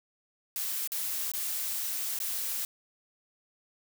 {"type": "noise with dropouts", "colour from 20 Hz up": "blue", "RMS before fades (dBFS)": -33, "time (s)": [0.56, 2.65], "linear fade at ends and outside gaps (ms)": 1, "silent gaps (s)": [[0.875, 0.919], [1.317, 1.336], [2.189, 2.201]], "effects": []}